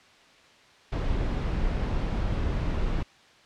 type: noise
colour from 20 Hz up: brown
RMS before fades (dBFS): -27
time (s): 0.92-3.03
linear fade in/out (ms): 5
effects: white hiss -55 dBFS RMS until 3.45 s + low-pass 4000 Hz 12 dB/octave